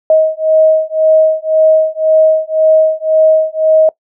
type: beating tone pair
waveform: sine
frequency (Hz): 630 / 631.9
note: D#5 / D#5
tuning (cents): +21 / +27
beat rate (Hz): 1.9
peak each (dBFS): -10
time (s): 0.1-3.89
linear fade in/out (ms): 2
effects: noise-tail reverb RT60 0.1 s tail -20 dB re dry